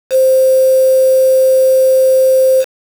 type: tone with quantisation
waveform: sine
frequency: 523.3 Hz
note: C5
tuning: in tune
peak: -6 dBFS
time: 0.1-2.65 s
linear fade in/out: 50 ms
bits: 4
effects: none